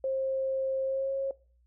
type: tone with pitch glide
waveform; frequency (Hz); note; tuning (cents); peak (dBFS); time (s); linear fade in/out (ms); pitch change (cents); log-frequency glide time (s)
sine; 532 to 542.2; C5 to C#5; +29 to -38; -27; 0.04-1.31; 2; +33; 0.84-1.12
effects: noise-tail reverb RT60 0.4 s tail -22 dB re dry + added 60 Hz sine -62 dBFS peak until 1.66 s